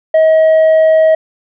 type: tone with tanh clipping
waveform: sine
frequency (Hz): 636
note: D#5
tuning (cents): +38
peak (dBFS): -6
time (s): 0.14-1.15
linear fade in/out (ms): 5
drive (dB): 3
effects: none